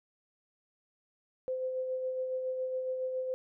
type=tone with tremolo; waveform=sine; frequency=515 Hz; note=C5; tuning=28 cents flat; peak=-30 dBFS; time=1.48-3.34 s; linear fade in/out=0 ms; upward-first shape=sine; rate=7.2 Hz; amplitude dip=35%; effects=none